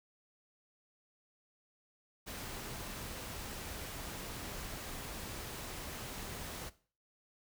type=noise; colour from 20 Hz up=pink; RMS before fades=-44 dBFS; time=2.26-6.7 s; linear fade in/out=20 ms; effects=noise-tail reverb RT60 0.4 s tail -17 dB re dry